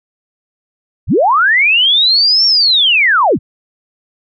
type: linear two-way sweep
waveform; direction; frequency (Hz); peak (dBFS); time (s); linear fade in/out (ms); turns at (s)
sine; up then down; 33.12 to 5540 to 48.93; -7; 1.07-3.39; 50; 2.46
effects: none